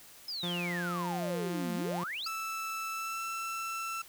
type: exponential two-way sweep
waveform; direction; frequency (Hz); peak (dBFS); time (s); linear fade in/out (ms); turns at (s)
sine; down then up; 5210 to 207.7 to 5210; -35; 0.28-2.28; 5; 1.75
type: tone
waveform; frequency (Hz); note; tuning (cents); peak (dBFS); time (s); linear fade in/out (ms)
sawtooth; 175.1; F3; +5; -30; 0.43-2.04; 5
type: tone with pitch glide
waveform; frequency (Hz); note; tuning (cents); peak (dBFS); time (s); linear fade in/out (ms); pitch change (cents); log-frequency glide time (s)
30% pulse; 1318.5 to 1335.4; E6 to E6; 0 to +22; -32; 2.26-4.02; 5; +22; 2.93-3.21
effects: white hiss -54 dBFS RMS until 4.08 s